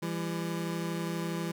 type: tone pair together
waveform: 25% pulse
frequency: 167.5 / 199.81 Hz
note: E3 / G3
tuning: +28 / +33 cents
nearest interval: minor third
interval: 305 cents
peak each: -29 / -34 dBFS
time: 0.02-1.52 s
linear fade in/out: 10 ms
effects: none